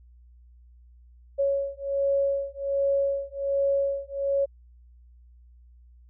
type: beating tone pair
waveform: sine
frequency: 554.4 / 555.7 Hz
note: C#5 / C#5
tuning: 0 / +4 cents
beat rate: 1.3 Hz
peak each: -26 dBFS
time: 1.38-4.46 s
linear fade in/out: 20 ms
effects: added 60 Hz sine -50 dBFS peak until 6.09 s